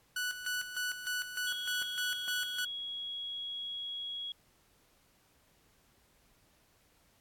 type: tone with tremolo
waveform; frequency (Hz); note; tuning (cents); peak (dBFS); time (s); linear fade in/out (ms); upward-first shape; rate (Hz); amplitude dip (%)
sawtooth; 1481; F#6; +1; -29; 0.16-2.65; 5; square; 3.3; 65
type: tone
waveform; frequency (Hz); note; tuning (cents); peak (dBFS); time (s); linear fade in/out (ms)
sine; 3322; G#7; 0; -37; 1.47-4.32; 2
type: clicks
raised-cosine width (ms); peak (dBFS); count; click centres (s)
0.5; -37; 2; 1.818 / 2.279
effects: pink hiss -68 dBFS RMS until 7.2 s + AAC 64 kbps